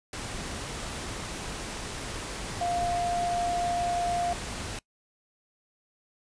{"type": "tone in noise", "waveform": "sine", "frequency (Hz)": 700, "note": "F5", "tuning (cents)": 4, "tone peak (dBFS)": -26, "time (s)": [2.61, 4.33], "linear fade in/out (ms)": 2, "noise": "pink", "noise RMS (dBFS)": -36, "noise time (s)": [0.13, 4.79], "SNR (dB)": 7, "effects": ["noise-tail reverb RT60 0.1 s tail -23 dB re dry", "resampled to 22050 Hz"]}